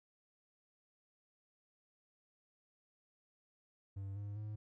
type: tone with pitch steps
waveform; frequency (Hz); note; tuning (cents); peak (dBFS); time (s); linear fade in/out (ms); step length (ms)
triangle; 98 / 102.04 / 106.25; G2 / G#2 / G#2; 0 / -30 / +40; -39; 3.96-4.56; 10; 200
effects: none